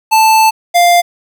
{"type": "tone pair in turn", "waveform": "square", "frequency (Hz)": [880, 698.5], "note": ["A5", "F5"], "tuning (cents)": [0, 0], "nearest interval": "major third", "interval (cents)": 400, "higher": "first", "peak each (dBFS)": -6, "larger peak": "neither", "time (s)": [[0.11, 0.51], [0.74, 1.02]], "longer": "first", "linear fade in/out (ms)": 20, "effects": ["8-bit"]}